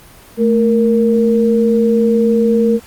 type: tone pair together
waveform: sine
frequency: 220 / 466.2 Hz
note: A3 / A#4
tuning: 0 / 0 cents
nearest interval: octave + minor second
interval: 1300 cents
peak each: -12 dBFS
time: 0.37-2.8 s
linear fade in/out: 50 ms
effects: pink hiss -41 dBFS RMS until 2.86 s + Opus 32 kbps